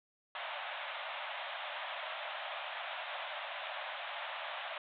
pink band-pass noise, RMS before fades -42 dBFS, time 0.35-4.78 s, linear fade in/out 2 ms, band 570 to 3700 Hz, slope 96 dB/octave, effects none

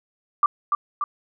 sine tone with echo, 1176 Hz, D6, 2 cents sharp, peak -13 dBFS, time 0.43-0.46 s, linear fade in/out 2 ms, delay 290 ms, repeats 2, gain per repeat -4 dB, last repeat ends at 1.04 s, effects none

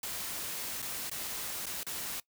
white noise with dropouts, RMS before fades -38 dBFS, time 0.03-2.2 s, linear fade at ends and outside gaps 2 ms, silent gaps 0.82-0.825 / 1.097-1.114 / 1.658-1.665 / 1.832-1.866 s, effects noise-tail reverb RT60 0.1 s tail -21 dB re dry

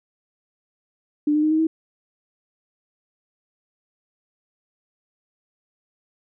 sine tone with pitch steps, 296.8 / 302.7 / 308.7 / 314.8 / 321.1 Hz, D4 / D#4 / D#4 / D#4 / E4, +18 / -48 / -14 / +20 / -45 cents, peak -16 dBFS, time 1.27-1.67 s, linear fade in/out 5 ms, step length 80 ms, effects none

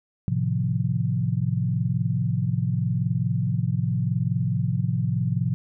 sine chord, F dominant seventh, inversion first, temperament equal, 110 / 130.81 / 155.56 / 174.61 Hz, A2 / C3 / Eb3 / F3, 0 / 0 / 0 / 0 cents, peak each -26 / -25 / -31 / -27 dBFS, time 0.28-5.54 s, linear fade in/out 0 ms, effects none

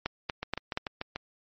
two click trains, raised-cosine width 0.3 ms, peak -13 / -17 dBFS, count 4 / 6, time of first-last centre 0.06-0.774 / 0.43-1.16 s, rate 4.2 / 6.85 Hz, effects MP3 32 kbps

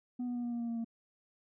sine tone with pitch steps, 246.9 / 244.3 / 241.8 / 239.3 / 236.8 / 234.4 / 232 / 229.6 Hz, B3 / B3 / B3 / A#3 / A#3 / A#3 / A#3 / A#3, 0 / -19 / -36 / +46 / +27 / +10 / -8 / -26 cents, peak -31 dBFS, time 0.19-0.846 s, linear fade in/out 10 ms, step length 82 ms, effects tanh soft clip ceiling -33 dBFS

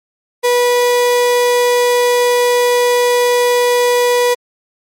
35% pulse tone, 488.2 Hz, B4, 20 cents flat, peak -8 dBFS, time 0.43-4.35 s, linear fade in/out 20 ms, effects MP3 64 kbps

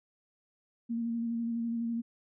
sine tone with vibrato, 232.1 Hz, A#3, 7 cents flat, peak -30 dBFS, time 0.89-2.02 s, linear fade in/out 20 ms, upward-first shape square, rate 12 Hz, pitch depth 17 cents each way, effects none

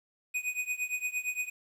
square tone with tremolo, 2489 Hz, D#7, in tune, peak -28 dBFS, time 0.34-1.5 s, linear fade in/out 10 ms, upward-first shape triangle, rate 8.7 Hz, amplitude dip 95%, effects low-pass 12000 Hz 12 dB/octave + 10-bit

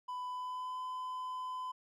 triangle tone with pitch glide, 998 to 1014.3 Hz, B5 to B5, +18 to +46 cents, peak -36 dBFS, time 0.08-1.72 s, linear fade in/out 10 ms, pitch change +28 cents, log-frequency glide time 0.27-0.79 s, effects none

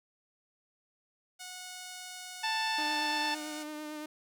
5% pulse tone, 732 Hz, F#5, 19 cents flat, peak -31 dBFS, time 1.39-3.64 s, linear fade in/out 20 ms
harmonic tone, 884 Hz, A5, 8 cents sharp, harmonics 1 / 2 / 3 / 4 / 5 / 6, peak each -33 / -36 / -38 / -39 / -40 / -41 dBFS, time 2.43-3.35 s, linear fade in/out 10 ms
sawtooth tone with vibrato, 303.3 Hz, D#4, 44 cents flat, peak -35 dBFS, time 2.78-4.06 s, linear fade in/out 5 ms, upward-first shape triangle, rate 8.9 Hz, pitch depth 26 cents each way
effects none

